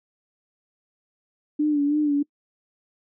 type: tone with vibrato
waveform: sine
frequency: 293.7 Hz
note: D4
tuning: in tune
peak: -18 dBFS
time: 1.59-2.23 s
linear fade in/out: 10 ms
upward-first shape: sine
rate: 3.1 Hz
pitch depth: 52 cents each way
effects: noise-tail reverb RT60 0.1 s tail -24 dB re dry